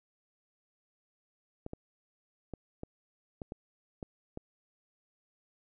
clicks, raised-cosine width 2 ms, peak -26 dBFS, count 8, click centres 1.664 / 1.734 / 2.537 / 2.834 / 3.418 / 3.521 / 4.028 / 4.374 s, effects none

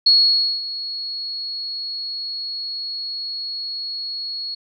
sine tone with ADSR envelope, 4337 Hz, C#8, 39 cents flat, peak -9 dBFS, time 0.06-4.55 s, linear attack 8 ms, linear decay 540 ms, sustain -16 dB, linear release 10 ms, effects none

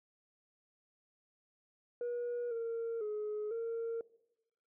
sine tone with pitch steps, 481.5 / 460 / 422.7 / 459.5 Hz, B4 / A#4 / G#4 / A#4, -44 / -23 / +31 / -25 cents, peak -33 dBFS, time 2.01-4.01 s, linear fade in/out 2 ms, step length 500 ms, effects noise-tail reverb RT60 0.9 s tail -20 dB re dry + tanh soft clip ceiling -33 dBFS

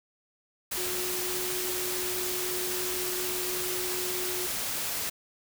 sine tone in noise, 364.2 Hz, F#4, 27 cents flat, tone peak -35 dBFS, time 0.77-4.47 s, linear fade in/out 10 ms, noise white, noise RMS -32 dBFS, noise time 0.71-5.1 s, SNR -6 dB, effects none

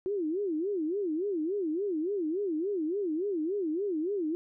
sine tone with vibrato, 355.2 Hz, F4, 29 cents sharp, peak -28 dBFS, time 0.06-4.35 s, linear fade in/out 0 ms, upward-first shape sine, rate 3.5 Hz, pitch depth 270 cents each way, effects none

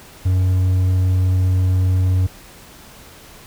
triangle tone, 92.5 Hz, F#2, in tune, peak -11 dBFS, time 0.25-2.27 s, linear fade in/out 10 ms, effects pink hiss -42 dBFS RMS until 3.46 s

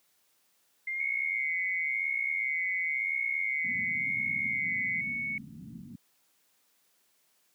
sine tone with vibrato, 2093 Hz, C7, in tune, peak -31 dBFS, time 0.87-5.01 s, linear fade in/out 5 ms, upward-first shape sine, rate 0.95 Hz, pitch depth 53 cents each way
sine tone, 2217 Hz, C#7, in tune, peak -31 dBFS, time 1-5.38 s, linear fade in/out 2 ms
white low-pass noise, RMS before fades -42 dBFS, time 3.64-5.96 s, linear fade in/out 5 ms, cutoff 250 Hz, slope 48 dB/octave
effects white hiss -70 dBFS RMS until 7.54 s + high-pass 150 Hz 12 dB/octave

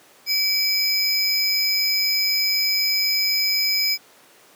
square tone pair together, 2300 / 5048 Hz, D7 / D#8, -37 / +24 cents, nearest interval octave + major second, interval 1361 cents, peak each -25 / -20 dBFS, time 0.26-3.98 s, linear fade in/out 50 ms, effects pink hiss -51 dBFS RMS until 4.55 s + high-pass 300 Hz 12 dB/octave

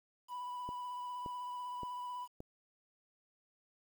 triangle tone with vibrato, 987.8 Hz, B5, in tune, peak -38 dBFS, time 0.28-2.28 s, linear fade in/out 50 ms, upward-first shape sine, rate 16 Hz, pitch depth 17 cents each way
click train, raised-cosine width 2 ms, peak -32 dBFS, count 4, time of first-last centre 0.69-2.404 s, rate 1.75 Hz
effects 10-bit

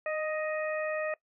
harmonic tone with a mistuned harmonic, 624 Hz, D#5, 5 cents sharp, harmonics 1 / 2 / 3 / 4, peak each -31 / -40 / -38 / -42 dBFS, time 0.06-1.14 s, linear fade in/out 2 ms, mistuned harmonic 1, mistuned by -19 cents, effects noise-tail reverb RT60 0.1 s tail -21 dB re dry

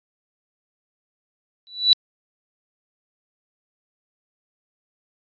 sine tone with exponential growth, 3951 Hz, B7, in tune, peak -7 dBFS, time 1.67-1.93 s, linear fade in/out 0 ms, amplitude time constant 55 ms, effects resampled to 11025 Hz

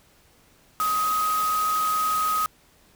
sine tone in noise, 1259 Hz, D#6, 20 cents sharp, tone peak -21 dBFS, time 0.8-2.46 s, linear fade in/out 0 ms, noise white, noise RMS -33 dBFS, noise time 0.8-2.46 s, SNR +9 dB, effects pink hiss -58 dBFS RMS until 2.95 s

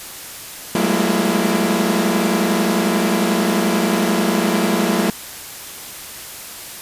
sawtooth tone cluster, 182 / 202 / 213.3 / 233.1 / 335 Hz, F#3 / G#3 / G#3 / A#3 / E4, -28 / -48 / +46 / 0 / +28 cents, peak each -18 dBFS, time 0.75-5.1 s, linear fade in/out 2 ms, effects white hiss -33 dBFS RMS until 6.81 s + resampled to 32000 Hz

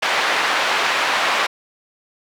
pink band-pass noise, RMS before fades -19 dBFS, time 0.02-1.47 s, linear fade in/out 10 ms, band 840 to 3100 Hz, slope 12 dB/octave, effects none

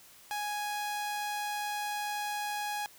sawtooth tone, 830.6 Hz, G#5, in tune, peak -29 dBFS, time 0.31-2.86 s, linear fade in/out 0 ms, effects white hiss -56 dBFS RMS until 2.98 s

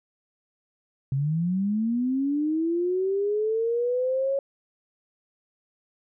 sine linear sweep, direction up, 130.81 to 554.4 Hz, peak -22 dBFS, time 1.12-4.39 s, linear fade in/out 2 ms, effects none

